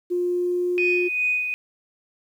sine tone with pitch glide, 354.8 to 357.1 Hz, F4 to F4, +27 to +39 cents, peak -20 dBFS, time 0.1-1.09 s, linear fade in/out 20 ms, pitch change +12 cents, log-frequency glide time 0.27-0.87 s
sine tone with tremolo, 2489 Hz, D#7, in tune, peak -18 dBFS, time 0.78-1.54 s, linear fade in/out 0 ms, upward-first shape sine, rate 2.5 Hz, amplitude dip 50%
effects tanh soft clip ceiling -11 dBFS + 9-bit

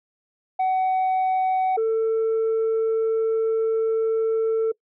sine tone pair in turn, 751 / 446.5 Hz, F#5 / A4, +26 / +25 cents, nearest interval major sixth, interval 901 cents, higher first, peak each -16 / -16 dBFS, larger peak neither, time 0.59-1.77 / 1.77-4.72 s, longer second, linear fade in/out 10 ms, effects noise-tail reverb RT60 0.1 s tail -24 dB re dry + tanh soft clip ceiling -18 dBFS

